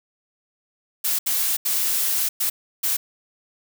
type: noise bursts at uneven times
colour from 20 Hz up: blue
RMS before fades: -22 dBFS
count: 5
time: 1.04-1.19 / 1.26-1.57 / 1.65-2.29 / 2.4-2.5 / 2.83-2.97 s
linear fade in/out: 10 ms
effects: none